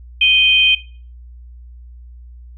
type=tone pair together; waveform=sine; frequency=2489 / 3136 Hz; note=D#7 / G7; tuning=0 / 0 cents; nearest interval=major third; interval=400 cents; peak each=-12 dBFS; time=0.21-0.75 s; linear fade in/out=5 ms; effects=noise-tail reverb RT60 0.4 s tail -17 dB re dry + added 60 Hz sine -35 dBFS peak until 2.57 s